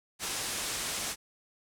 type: low-pass noise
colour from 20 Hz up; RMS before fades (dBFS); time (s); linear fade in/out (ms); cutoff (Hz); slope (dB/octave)
white; -35; 0.19-1.16; 50; 10000; 24
effects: none